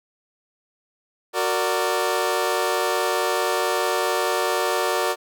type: chord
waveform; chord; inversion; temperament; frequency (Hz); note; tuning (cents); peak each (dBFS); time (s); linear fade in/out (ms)
20% pulse; Gb augmented; none; equal with one note detuned; 370 / 461.1 / 587.3; Gb4 / Bb4 / D5; 0 / -19 / 0; -20; 1.33-5.16; 50
effects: none